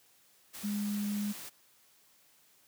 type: tone in noise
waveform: sine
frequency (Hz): 205.9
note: G#3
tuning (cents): -15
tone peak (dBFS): -31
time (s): 0.63-1.33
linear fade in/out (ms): 20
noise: white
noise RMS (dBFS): -45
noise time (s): 0.53-1.5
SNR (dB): +11
effects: white hiss -65 dBFS RMS until 2.67 s + high-pass 80 Hz 12 dB/octave